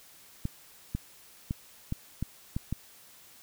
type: clicks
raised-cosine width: 5 ms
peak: -18 dBFS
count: 7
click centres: 0.454 / 0.95 / 1.509 / 1.924 / 2.226 / 2.565 / 2.726 s
effects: white hiss -55 dBFS RMS until 3.42 s